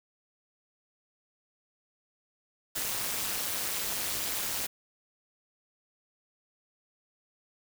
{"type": "noise with amplitude modulation", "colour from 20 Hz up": "white", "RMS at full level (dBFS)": -29, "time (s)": [2.75, 4.67], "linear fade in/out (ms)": 10, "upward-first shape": "sine", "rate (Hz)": 209, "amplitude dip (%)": 85, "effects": []}